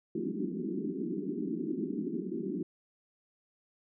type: band-pass noise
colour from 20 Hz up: white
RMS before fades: -35 dBFS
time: 0.15-2.63 s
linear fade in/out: 5 ms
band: 170 to 390 Hz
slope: 96 dB/octave
effects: none